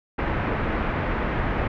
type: low-pass noise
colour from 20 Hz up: pink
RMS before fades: -25 dBFS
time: 0.18-1.68 s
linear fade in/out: 10 ms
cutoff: 2200 Hz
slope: 24 dB/octave
effects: none